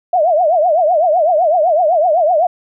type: tone with vibrato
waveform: sine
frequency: 663 Hz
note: E5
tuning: 10 cents sharp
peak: -9 dBFS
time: 0.13-2.47 s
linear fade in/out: 5 ms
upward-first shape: triangle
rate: 7.9 Hz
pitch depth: 230 cents each way
effects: none